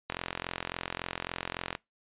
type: click train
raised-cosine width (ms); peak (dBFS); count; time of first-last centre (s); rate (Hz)
0.3; -16; 73; 0.1-1.751; 43.6
effects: noise-tail reverb RT60 0.2 s tail -24 dB re dry + resampled to 8000 Hz